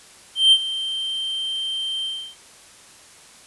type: tone with ADSR envelope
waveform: triangle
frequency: 3136 Hz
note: G7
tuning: in tune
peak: -7 dBFS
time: 0.35-2.36 s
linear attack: 170 ms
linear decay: 57 ms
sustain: -15 dB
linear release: 320 ms
effects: white hiss -47 dBFS RMS until 3.46 s + resampled to 24000 Hz